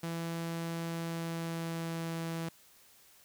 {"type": "tone with pitch glide", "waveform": "sawtooth", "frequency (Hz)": [166.7, 165.07], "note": ["E3", "E3"], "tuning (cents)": [20, 3], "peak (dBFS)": -31, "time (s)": [0.03, 2.49], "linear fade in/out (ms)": 5, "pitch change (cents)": -17, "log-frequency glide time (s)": [0.84, 2.18], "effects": ["white hiss -61 dBFS RMS until 3.24 s"]}